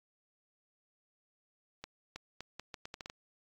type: accelerating click train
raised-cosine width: 0.2 ms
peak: -25 dBFS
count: 10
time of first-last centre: 1.84-3.099 s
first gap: 320 ms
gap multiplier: 0.77
effects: AAC 64 kbps